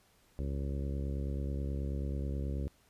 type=harmonic tone; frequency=69.3 Hz; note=C#2; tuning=in tune; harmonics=1 / 2 / 3 / 4 / 5 / 6 / 7 / 8; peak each=-34 / -40 / -44 / -46 / -48 / -50 / -51 / -52 dBFS; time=0.39-2.68 s; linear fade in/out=0 ms; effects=pink hiss -67 dBFS RMS until 2.89 s + resampled to 32000 Hz